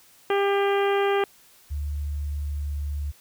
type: harmonic tone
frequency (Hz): 398.9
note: G4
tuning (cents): +30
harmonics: 1 / 2 / 3 / 4 / 5 / 6 / 7 / 8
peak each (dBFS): -21 / -27 / -31 / -33 / -35 / -37 / -38 / -39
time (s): 0.3-1.24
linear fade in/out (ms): 2
type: tone with pitch glide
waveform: sine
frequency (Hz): 73 to 72.54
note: D2 to D2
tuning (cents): -10 to -21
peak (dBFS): -26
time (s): 1.7-3.12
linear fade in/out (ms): 20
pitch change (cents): -11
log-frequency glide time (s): 2.05-2.78
effects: white hiss -55 dBFS RMS until 3.2 s